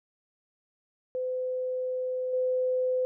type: tone with level steps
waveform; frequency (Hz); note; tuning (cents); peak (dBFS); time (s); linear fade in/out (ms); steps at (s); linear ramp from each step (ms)
sine; 509; C5; -48; -28 / -24; 1.15-3.05; 0; 2.33; 5
effects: none